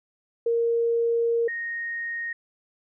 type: tone pair in turn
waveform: sine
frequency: 465.4 / 1861.6 Hz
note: A#4 / A#6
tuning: -3 / -3 cents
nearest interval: 2 octaves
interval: 2400 cents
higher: second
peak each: -20 / -28 dBFS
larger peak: first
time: 0.46-1.48 / 1.48-2.33 s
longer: first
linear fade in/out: 5 ms
effects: none